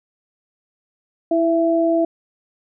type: tone pair together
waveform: sine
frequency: 330 / 666.1 Hz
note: E4 / E5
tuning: +2 / +18 cents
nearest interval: octave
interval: 1216 cents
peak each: -17 dBFS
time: 1.31-2.05 s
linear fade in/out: 5 ms
effects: none